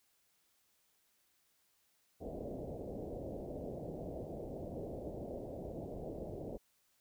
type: low-pass noise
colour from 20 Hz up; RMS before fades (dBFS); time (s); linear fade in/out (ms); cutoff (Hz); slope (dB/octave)
white; -44; 2.2-6.58; 20; 650; 48
effects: white hiss -75 dBFS RMS until 7 s